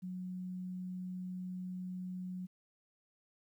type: tone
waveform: sine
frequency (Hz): 183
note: F#3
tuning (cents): -19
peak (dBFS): -39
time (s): 0.02-2.47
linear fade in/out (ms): 20
effects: 12-bit